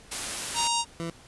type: noise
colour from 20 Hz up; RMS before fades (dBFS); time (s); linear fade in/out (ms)
white; -32; 0.11-0.68; 10
type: harmonic tone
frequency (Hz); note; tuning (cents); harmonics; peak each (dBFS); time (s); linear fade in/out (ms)
934; A#5; +3; 1 / 3 / 4 / 5 / 6 / 7 / 8 / 9 / 10; -27 / -32 / -33 / -34 / -35 / -35 / -36 / -37 / -37; 0.54-0.85; 50
type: tone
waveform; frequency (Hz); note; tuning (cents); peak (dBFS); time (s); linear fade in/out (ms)
20% pulse; 167; E3; +23; -26; 1-1.1; 0
effects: pink hiss -52 dBFS RMS until 1.27 s + resampled to 24000 Hz